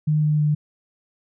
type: tone with pitch steps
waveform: sine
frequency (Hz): 152.4 / 151.17 / 149.95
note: D#3 / D#3 / D3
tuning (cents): -36 / -50 / +36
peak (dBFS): -16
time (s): 0.07-0.55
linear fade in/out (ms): 10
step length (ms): 160
effects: none